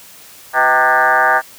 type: tone with frequency modulation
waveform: sine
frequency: 1194 Hz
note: D6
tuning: 28 cents sharp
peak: -9 dBFS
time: 0.53-1.42 s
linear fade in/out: 50 ms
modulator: 139 Hz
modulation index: 4
effects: white hiss -40 dBFS RMS until 1.58 s + high-pass 60 Hz 12 dB/octave